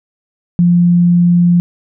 sine tone, 174.4 Hz, F3, 2 cents flat, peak -6 dBFS, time 0.59-1.6 s, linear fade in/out 0 ms, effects none

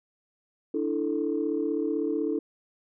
sine chord, D suspended second, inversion none, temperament equal, 293.7 / 329.6 / 440 Hz, D4 / E4 / A4, 0 / 0 / 0 cents, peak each -29 dBFS, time 0.74-2.39 s, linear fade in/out 5 ms, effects tanh soft clip ceiling -16 dBFS

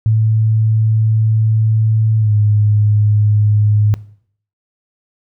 sine tone with pitch glide, 110 to 105.15 Hz, A2 to G#2, 0 to +22 cents, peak -9 dBFS, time 0.06-3.94 s, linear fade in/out 0 ms, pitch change -78 cents, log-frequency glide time 2.19-2.33 s, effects noise-tail reverb RT60 0.6 s tail -19 dB re dry

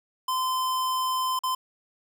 square tone with dropouts, 1030 Hz, C6, 28 cents flat, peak -25 dBFS, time 0.28-1.55 s, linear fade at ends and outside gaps 5 ms, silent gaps 1.391-1.435 s, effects 10-bit

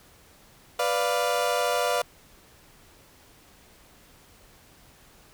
30% pulse chord, B diminished, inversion none, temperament equal, 493.9 / 587.3 / 698.5 Hz, B4 / D5 / F5, 0 / 0 / 0 cents, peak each -25 dBFS, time 0.79-2.02 s, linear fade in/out 5 ms, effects pink hiss -55 dBFS RMS until 5.33 s

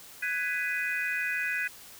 sine chord, G# minor seventh, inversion third, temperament just, 1495.1 / 1661.2 / 1993.5 / 2492 Hz, F#6 / G#6 / B6 / D#7, +18 / 0 / +16 / +2 cents, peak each -34 / -33 / -34 / -33 dBFS, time 0.22-1.68 s, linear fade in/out 10 ms, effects white hiss -49 dBFS RMS until 1.99 s

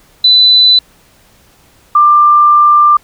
sine tone pair in turn, 3996 / 1188 Hz, B7 / D6, +20 / +20 cents, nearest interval octave + major sixth, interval 2100 cents, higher first, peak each -3 dBFS, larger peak neither, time 0.24-0.79 / 1.95-2.97 s, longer second, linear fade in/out 5 ms, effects pink hiss -47 dBFS RMS until 3.03 s

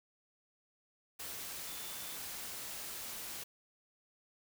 sine tone in noise, 3520 Hz, A7, in tune, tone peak -54 dBFS, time 1.66-2.17 s, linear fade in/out 10 ms, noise white, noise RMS -44 dBFS, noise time 1.19-3.44 s, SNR -13 dB, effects none

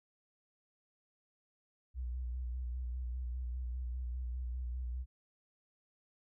sine tone with vibrato, 61.74 Hz, B1, in tune, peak -36 dBFS, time 1.94-5.06 s, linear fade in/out 50 ms, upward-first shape square, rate 5 Hz, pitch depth 39 cents each way, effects none

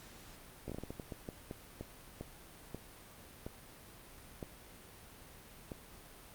slowing click train, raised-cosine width 2 ms, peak -28 dBFS, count 17, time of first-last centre 0.68-5.718 s, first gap 16 ms, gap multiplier 1.34, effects pink hiss -55 dBFS RMS until 6.34 s + Opus 48 kbps

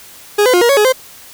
40% pulse tone with pitch steps, 413.7 / 505 / 355.1 / 473.8 / 556 / 420.2 / 519 Hz, G#4 / B4 / F4 / A#4 / C#5 / G#4 / C5, -7 / +39 / +29 / +28 / +5 / +20 / -14 cents, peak -7 dBFS, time 0.38-0.926 s, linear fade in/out 10 ms, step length 78 ms, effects white hiss -38 dBFS RMS until 1.33 s

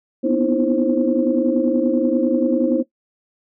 sine tone cluster, 243.7 / 254.1 / 305.1 / 332 / 529 Hz, B3 / B3 / D#4 / E4 / C5, -23 / +49 / -34 / +12 / +19 cents, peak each -21 dBFS, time 0.23-2.83 s, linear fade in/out 20 ms, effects noise-tail reverb RT60 0.1 s tail -17 dB re dry + tanh soft clip ceiling -3 dBFS

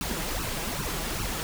pink noise with flanger, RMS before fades -31 dBFS, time 0.01-1.43 s, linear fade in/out 0 ms, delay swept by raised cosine 0.7 to 6.2 ms, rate 2.5 Hz, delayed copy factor +0.9, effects none

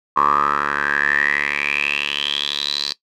10% pulse tone with band-pass filter sweep, 72.1 Hz, D2, 31 cents flat, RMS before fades -20 dBFS, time 0.16-2.93 s, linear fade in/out 10 ms, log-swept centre 1100 to 4400 Hz, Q 9.5, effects noise-tail reverb RT60 0.1 s tail -19 dB re dry

